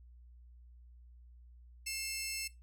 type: tone pair together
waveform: 15% pulse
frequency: 2144 / 2659 Hz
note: C7 / E7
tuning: +42 / +14 cents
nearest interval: major third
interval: 372 cents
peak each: -37 / -31 dBFS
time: 1.86-2.48 s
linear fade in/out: 10 ms
effects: noise-tail reverb RT60 0.2 s tail -18 dB re dry + added 60 Hz sine -54 dBFS peak until 2.62 s